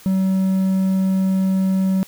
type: tone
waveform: triangle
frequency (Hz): 190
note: F#3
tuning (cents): +46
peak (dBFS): -13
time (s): 0.06-2.03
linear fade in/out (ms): 0
effects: white hiss -45 dBFS RMS until 2.07 s